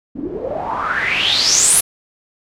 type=noise with low-pass filter sweep; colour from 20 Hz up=white; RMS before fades=-17 dBFS; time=0.15-1.81 s; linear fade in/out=10 ms; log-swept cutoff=260 to 11000 Hz; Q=8.1; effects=none